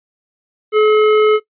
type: tone with tanh clipping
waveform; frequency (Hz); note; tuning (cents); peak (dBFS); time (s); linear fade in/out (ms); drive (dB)
sine; 428.1; A4; -47; -10; 0.72-1.4; 50; 18
effects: noise-tail reverb RT60 0.1 s tail -19 dB re dry + resampled to 8000 Hz